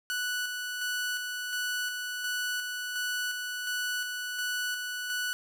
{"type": "tone with tremolo", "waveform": "sawtooth", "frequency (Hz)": 1480, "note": "F#6", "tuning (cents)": 0, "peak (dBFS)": -26, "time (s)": [0.1, 5.33], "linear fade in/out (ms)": 0, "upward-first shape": "square", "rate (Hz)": 1.4, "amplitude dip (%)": 35, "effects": []}